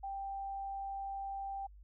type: tone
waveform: sine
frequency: 786 Hz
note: G5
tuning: 4 cents sharp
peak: -38 dBFS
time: 0.03-1.67 s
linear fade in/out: 10 ms
effects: added 50 Hz sine -53 dBFS peak until 1.83 s